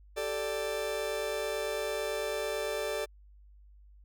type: chord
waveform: 40% pulse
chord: G suspended second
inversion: none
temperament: just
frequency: 392 / 441 / 588 Hz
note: G4 / A4 / D5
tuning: 0 / +4 / +2 cents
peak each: -38 / -35 / -34 dBFS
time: 0.16-3.06 s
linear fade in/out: 20 ms
effects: added 50 Hz sine -53 dBFS peak until 4.04 s